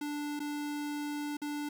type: tone with dropouts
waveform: square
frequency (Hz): 293.6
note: D4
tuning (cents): 0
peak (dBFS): -35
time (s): 0.01-1.69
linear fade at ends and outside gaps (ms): 5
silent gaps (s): 0.394-0.401 / 1.37-1.417
effects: 11-bit